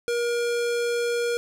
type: tone with low-pass filter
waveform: square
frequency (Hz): 475.2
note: A#4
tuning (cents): +33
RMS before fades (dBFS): -25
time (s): 0.08-1.37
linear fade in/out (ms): 0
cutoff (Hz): 9800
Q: 0.86
effects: none